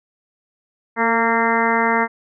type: harmonic tone with a mistuned harmonic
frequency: 229.8 Hz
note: A#3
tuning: 25 cents flat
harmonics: 1 / 2 / 3 / 4 / 5 / 6 / 7 / 8 / 9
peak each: -23 / -23 / -25 / -20 / -25 / -25 / -26 / -24 / -25 dBFS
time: 0.96-2.08 s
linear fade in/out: 50 ms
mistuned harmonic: 2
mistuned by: -22 cents
effects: none